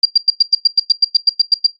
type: tone bursts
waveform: sine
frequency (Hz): 4755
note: D8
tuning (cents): +21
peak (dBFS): -5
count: 14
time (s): 0.03-1.666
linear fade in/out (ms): 5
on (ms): 24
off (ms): 100
effects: noise-tail reverb RT60 0.2 s tail -19 dB re dry + AAC 64 kbps